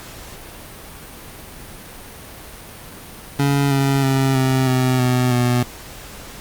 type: tone with pitch steps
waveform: 25% pulse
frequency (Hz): 140.6 / 137.47 / 134.41 / 131.41 / 128.48 / 125.62 / 122.82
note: C#3 / C#3 / C3 / C3 / C3 / B2 / B2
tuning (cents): +25 / -14 / +47 / +8 / -31 / +30 / -9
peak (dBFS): -11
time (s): 3.39-5.63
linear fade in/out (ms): 5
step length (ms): 320
effects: pink hiss -37 dBFS RMS until 6.4 s + Opus 48 kbps